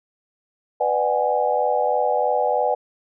sine chord, G# half-diminished seventh, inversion first, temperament just, 498.4 / 598 / 747.5 / 830.6 Hz, B4 / D5 / F#5 / G#5, +16 / +31 / +17 / 0 cents, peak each -23 dBFS, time 0.8-2.75 s, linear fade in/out 10 ms, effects none

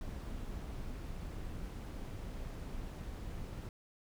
brown noise with amplitude modulation, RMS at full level -41 dBFS, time 0.01-3.69 s, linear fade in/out 2 ms, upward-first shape sine, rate 223 Hz, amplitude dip 40%, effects none

